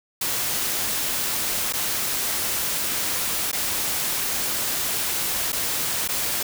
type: noise with dropouts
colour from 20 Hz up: white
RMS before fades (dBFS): -25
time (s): 0.21-6.43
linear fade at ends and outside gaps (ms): 5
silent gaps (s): 1.726-1.734 / 3.516-3.528 / 5.521-5.527 / 6.078-6.087
effects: none